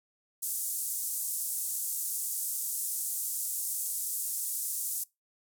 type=band-pass noise; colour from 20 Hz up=pink; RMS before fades=-34 dBFS; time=0.42-5.04 s; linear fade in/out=10 ms; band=7900 to 15000 Hz; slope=24 dB/octave; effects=noise-tail reverb RT60 0.2 s tail -22 dB re dry